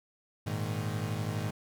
35% pulse chord, Ab suspended second, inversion none, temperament equal with one note detuned, 103.83 / 115.87 / 155.56 Hz, Ab2 / Bb2 / Eb3, 0 / -10 / 0 cents, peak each -33 / -35 / -35 dBFS, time 0.46-1.51 s, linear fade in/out 10 ms, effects none

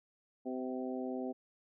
harmonic tone with a mistuned harmonic, 128.3 Hz, C3, 34 cents flat, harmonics 2 / 3 / 4 / 5 / 6, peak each -38 / -42 / -44 / -46 / -48 dBFS, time 0.45-1.33 s, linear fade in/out 20 ms, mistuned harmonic 5, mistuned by +27 cents, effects none

